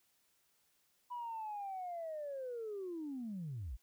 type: linear sweep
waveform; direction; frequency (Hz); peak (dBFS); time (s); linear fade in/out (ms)
sine; down; 987.8 to 47; -39; 1.1-3.77; 20
effects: tanh soft clip ceiling -36 dBFS + white hiss -75 dBFS RMS until 3.82 s

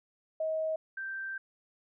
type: tone pair in turn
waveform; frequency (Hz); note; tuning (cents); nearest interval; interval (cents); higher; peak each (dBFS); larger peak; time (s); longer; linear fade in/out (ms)
sine; 634 / 1566.5; D#5 / G6; +32 / -2; octave + major third; 1566; second; -29 / -35; first; 0.4-0.76 / 0.97-1.38; second; 5
effects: none

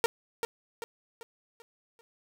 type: tone with echo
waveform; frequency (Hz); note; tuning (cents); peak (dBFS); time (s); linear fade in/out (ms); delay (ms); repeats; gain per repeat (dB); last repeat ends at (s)
sawtooth; 462.1; A#4; -15; -18; 0.04-0.06; 0; 390; 5; -7; 2.01
effects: none

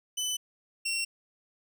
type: tone pair in turn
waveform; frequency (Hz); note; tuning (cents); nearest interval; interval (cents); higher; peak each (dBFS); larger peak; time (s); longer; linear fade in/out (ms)
20% pulse; 3007 / 2728; F#7 / F7; +27 / -41; major second; 168; first; -24; neither; 0.17-0.37 / 0.85-1.05; neither; 10
effects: none

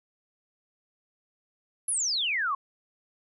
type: exponential sweep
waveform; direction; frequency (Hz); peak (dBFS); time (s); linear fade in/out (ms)
sine; down; 11240 to 1046.5; -25; 1.88-2.55; 5
effects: none

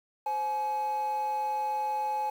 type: tone pair together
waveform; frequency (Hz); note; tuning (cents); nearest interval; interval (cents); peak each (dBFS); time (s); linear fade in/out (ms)
triangle; 523.3 / 846.6; C5 / G#5; 0 / +33; minor sixth; 833; -36 / -25; 0.26-2.3; 5
effects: tanh soft clip ceiling -23 dBFS + 9-bit

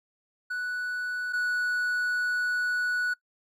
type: tone pair in turn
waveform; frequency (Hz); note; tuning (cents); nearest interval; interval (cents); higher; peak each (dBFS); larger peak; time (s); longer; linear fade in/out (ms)
triangle; 1480 / 1473.4; F#6 / F#6; 0 / -8; unison; 8; first; -27 / -23; second; 0.5-1.33 / 1.33-3.14; second; 10
effects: noise-tail reverb RT60 0.1 s tail -21 dB re dry

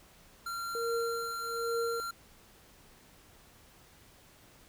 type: tone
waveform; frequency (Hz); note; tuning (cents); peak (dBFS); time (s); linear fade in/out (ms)
square; 1376; F6; -26; -36; 0.46-2.11; 5
type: tone with tremolo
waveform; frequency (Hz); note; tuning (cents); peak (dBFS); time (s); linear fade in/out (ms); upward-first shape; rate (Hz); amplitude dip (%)
sine; 464.7; A#4; -5; -29; 0.75-2; 0; triangle; 1.2; 100
effects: pink hiss -59 dBFS RMS until 4.68 s

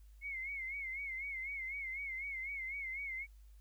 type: tone with vibrato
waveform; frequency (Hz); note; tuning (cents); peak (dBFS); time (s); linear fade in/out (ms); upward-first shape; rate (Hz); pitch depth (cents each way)
sine; 2155; C#7; -49; -39; 0.21-3.27; 50; sine; 4; 84
effects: added 51 Hz sine -55 dBFS peak until 3.6 s + white hiss -75 dBFS RMS until 3.6 s

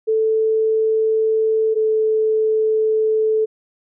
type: tone pair in turn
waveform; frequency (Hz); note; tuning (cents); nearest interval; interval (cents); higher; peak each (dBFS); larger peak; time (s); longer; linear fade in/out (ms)
sine; 440.1 / 436.6; A4 / A4; 0 / -13; unison; 13; first; -14; neither; 0.07-1.75 / 1.75-3.46; second; 20
effects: none

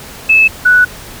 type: tone pair in turn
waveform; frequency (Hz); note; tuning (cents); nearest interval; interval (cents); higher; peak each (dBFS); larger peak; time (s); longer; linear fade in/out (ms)
sine; 2610 / 1478.6; E7 / F#6; -18 / -2; minor seventh; 984; first; -4; neither; 0.29-0.48 / 0.65-0.85; second; 10
effects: pink hiss -31 dBFS RMS until 1.2 s

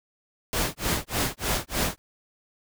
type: noise with tremolo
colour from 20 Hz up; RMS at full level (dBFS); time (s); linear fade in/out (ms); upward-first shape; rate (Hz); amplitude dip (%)
pink; -24; 0.53-1.98; 0; sine; 3.3; 100
effects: none

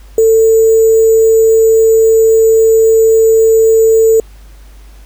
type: tone with sample-and-hold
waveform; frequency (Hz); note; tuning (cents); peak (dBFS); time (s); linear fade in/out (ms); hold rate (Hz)
sine; 446.3; A4; +25; -4; 0.18-4.2; 2; 7350
effects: added 50 Hz sine -33 dBFS peak until 5.05 s + pink hiss -46 dBFS RMS until 5.05 s

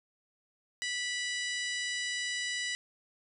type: harmonic tone with a mistuned harmonic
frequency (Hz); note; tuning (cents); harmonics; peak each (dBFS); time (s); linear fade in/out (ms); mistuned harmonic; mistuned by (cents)
983; B5; -8; 2 / 3 / 4 / 5 / 6 / 7 / 8 / 9; -35 / -39 / -41 / -43 / -45 / -46 / -47 / -48; 0.82-2.75; 0; 7; +69
effects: none

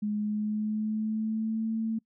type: tone with pitch glide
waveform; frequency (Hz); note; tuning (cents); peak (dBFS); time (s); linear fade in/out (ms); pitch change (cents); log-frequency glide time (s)
sine; 209.4 to 223.1; G#3 to A3; +15 to +24; -27; 0.02-1.99; 10; +109; 0.16-1.72
effects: noise-tail reverb RT60 0.1 s tail -25 dB re dry

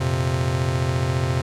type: chord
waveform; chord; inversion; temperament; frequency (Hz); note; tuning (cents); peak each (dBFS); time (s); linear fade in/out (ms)
45% pulse; F suspended fourth; none; just; 87.31 / 116.41 / 130.96; F2 / Bb2 / C3; 0 / -2 / +2; -26 / -27 / -22; 0-1.42; 10
effects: low-pass 9000 Hz 12 dB/octave

